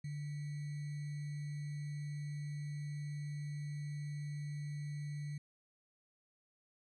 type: tone with sample-and-hold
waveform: sine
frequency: 146.83 Hz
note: D3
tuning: in tune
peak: -39 dBFS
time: 0.04-5.38 s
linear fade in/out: 5 ms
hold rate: 2100 Hz
effects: resampled to 22050 Hz